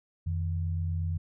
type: tone pair together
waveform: sine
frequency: 87.31 / 155.68 Hz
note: F2 / D#3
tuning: 0 / +1 cents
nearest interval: minor seventh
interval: 1001 cents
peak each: -28 / -36 dBFS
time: 0.26-1.18 s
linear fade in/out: 10 ms
effects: none